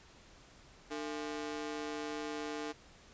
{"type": "ring-modulated tone", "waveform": "sawtooth", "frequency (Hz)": 375.7, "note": "F#4", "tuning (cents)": 26, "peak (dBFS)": -31, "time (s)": [0.9, 2.73], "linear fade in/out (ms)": 20, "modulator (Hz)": 76, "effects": ["pink hiss -59 dBFS RMS until 3.13 s", "resampled to 16000 Hz"]}